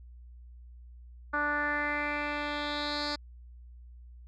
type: tone with low-pass filter sweep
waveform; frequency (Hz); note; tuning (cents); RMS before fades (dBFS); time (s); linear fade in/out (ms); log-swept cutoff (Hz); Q
10% pulse; 293.7; D4; 0; -32; 1.33-3.16; 10; 1400 to 4800; 4.5
effects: added 60 Hz sine -47 dBFS peak until 4.27 s